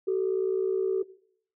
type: tone pair together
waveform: sine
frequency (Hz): 380.6 / 440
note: F#4 / A4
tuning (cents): +49 / 0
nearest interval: minor third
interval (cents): 251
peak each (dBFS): -24 / -29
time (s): 0.07-1.03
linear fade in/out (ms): 10
effects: noise-tail reverb RT60 0.6 s tail -18 dB re dry + tanh soft clip ceiling -17 dBFS